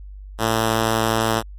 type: tone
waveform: 5% pulse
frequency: 112.1 Hz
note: A2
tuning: 33 cents sharp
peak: -6 dBFS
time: 0.38-1.43 s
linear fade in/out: 50 ms
effects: added 49 Hz sine -34 dBFS peak until 1.58 s + MP3 64 kbps